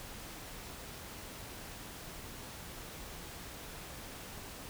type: silence
effects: pink hiss -47 dBFS RMS until 4.69 s